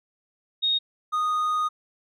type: tone pair in turn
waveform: sine / triangle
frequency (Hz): 3729 / 1238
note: A#7 / D#6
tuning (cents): 0 / -9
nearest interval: octave + perfect fifth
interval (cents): 1909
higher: first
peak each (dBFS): -20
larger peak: neither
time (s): 0.62-0.79 / 1.12-1.69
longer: second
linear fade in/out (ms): 20
effects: none